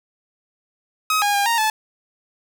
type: tone with pitch steps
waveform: sawtooth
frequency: 1267 / 818 / 806 / 929 / 869 Hz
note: D#6 / G#5 / G5 / A#5 / A5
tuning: +31 / -26 / +48 / -6 / -22 cents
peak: -13 dBFS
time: 1.1-1.7 s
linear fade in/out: 2 ms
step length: 120 ms
effects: none